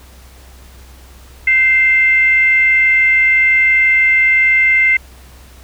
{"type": "tone with frequency modulation", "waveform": "sine", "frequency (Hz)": 2093, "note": "C7", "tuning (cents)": 0, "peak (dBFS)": -8, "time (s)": [1.47, 4.97], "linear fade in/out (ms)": 5, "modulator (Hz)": 560, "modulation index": 0.33, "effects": ["added 64 Hz sine -38 dBFS peak until 5.63 s", "pink hiss -44 dBFS RMS until 5.63 s"]}